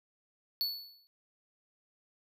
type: tone with exponential decay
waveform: square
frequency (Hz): 4435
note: C#8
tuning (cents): 0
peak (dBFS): -28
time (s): 0.61-1.07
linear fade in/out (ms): 0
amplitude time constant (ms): 100
effects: none